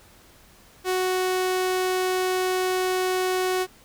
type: tone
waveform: sawtooth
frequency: 370 Hz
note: F#4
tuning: in tune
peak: -18 dBFS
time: 0.84-3.67 s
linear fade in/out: 50 ms
effects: pink hiss -53 dBFS RMS until 3.84 s